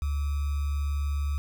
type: tone with sample-and-hold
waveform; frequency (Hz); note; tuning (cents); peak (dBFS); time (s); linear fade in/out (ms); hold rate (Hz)
sine; 71.8; D2; -39; -25; 0.02-1.38; 0; 1225
effects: none